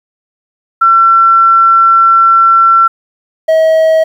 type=tone pair in turn; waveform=sine / triangle; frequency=1350 / 639.9 Hz; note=E6 / D#5; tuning=+41 / +48 cents; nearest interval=octave + minor second; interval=1293 cents; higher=first; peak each=-3 dBFS; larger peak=neither; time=0.81-2.88 / 3.48-4.04 s; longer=first; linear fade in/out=10 ms; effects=7-bit